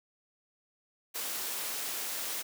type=high-pass noise; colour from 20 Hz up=white; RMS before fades=-36 dBFS; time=1.14-2.43 s; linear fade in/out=20 ms; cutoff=270 Hz; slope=12 dB/octave; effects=none